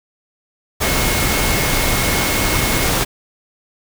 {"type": "tone in noise", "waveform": "sine", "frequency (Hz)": 2169, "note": "C#7", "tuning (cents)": -38, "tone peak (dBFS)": -25, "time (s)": [0.82, 2.9], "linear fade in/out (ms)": 20, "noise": "pink", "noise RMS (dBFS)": -17, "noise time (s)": [0.8, 3.05], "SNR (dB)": -11, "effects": []}